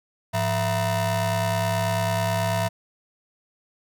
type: ring-modulated tone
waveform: 30% pulse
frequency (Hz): 280.4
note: C#4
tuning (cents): +20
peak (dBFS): -16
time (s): 0.33-2.69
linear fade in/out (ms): 20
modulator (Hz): 386
effects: none